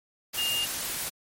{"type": "tone in noise", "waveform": "sine", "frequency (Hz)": 2822, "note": "F7", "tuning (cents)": 17, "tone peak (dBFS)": -26, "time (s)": [0.37, 0.66], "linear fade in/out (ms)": 20, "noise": "white", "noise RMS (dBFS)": -32, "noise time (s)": [0.33, 1.1], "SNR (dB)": 3, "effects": ["MP3 64 kbps"]}